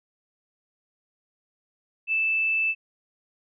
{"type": "tone", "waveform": "sine", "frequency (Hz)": 2637, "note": "E7", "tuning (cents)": 0, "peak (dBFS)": -21, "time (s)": [2.07, 2.75], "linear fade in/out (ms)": 50, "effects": []}